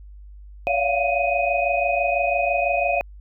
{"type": "tone cluster", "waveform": "sine", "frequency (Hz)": [568, 686, 712, 2502], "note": ["C#5", "F5", "F5", "D#7"], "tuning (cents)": [42, -31, 33, 9], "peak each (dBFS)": -24, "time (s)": [0.67, 3.01], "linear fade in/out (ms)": 0, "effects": ["added 50 Hz sine -39 dBFS peak until 3.2 s"]}